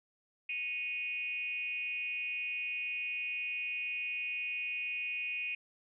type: tone with frequency modulation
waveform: sine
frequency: 2489 Hz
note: D#7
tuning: in tune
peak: -34 dBFS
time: 0.49-5.55 s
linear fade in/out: 5 ms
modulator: 293 Hz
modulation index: 0.63
effects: none